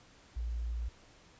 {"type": "tone", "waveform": "sine", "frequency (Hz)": 58, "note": "A#1", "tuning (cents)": -8, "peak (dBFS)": -33, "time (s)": [0.36, 0.89], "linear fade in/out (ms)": 10, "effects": ["pink hiss -60 dBFS RMS until 1.39 s", "resampled to 16000 Hz"]}